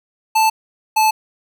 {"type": "tone pair in turn", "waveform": "square", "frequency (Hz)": [880, 870.4], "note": ["A5", "A5"], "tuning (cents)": [0, -19], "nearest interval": "unison", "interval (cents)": 19, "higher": "first", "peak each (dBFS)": -12, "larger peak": "neither", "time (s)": [[0.35, 0.5], [0.96, 1.11]], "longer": "neither", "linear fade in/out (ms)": 10, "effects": []}